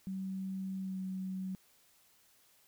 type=tone with pitch glide; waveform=sine; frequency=190.6 to 188.3 Hz; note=G3 to F#3; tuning=-48 to +31 cents; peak=-36 dBFS; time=0.07-1.55 s; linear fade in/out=0 ms; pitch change=-21 cents; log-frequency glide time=0.81-0.98 s; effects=white hiss -67 dBFS RMS until 2.67 s